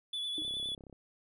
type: tone with vibrato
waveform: triangle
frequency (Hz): 3442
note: A7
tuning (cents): -39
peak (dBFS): -33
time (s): 0.13-0.75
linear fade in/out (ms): 5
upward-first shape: triangle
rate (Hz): 9.7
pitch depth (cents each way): 28
type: tone with exponential decay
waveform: sine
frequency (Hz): 311.1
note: D#4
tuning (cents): 0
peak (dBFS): -36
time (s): 0.38-0.5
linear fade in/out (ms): 1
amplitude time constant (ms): 26
type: click train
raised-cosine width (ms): 2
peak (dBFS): -38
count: 18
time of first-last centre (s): 0.42-0.927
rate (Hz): 33.5
effects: none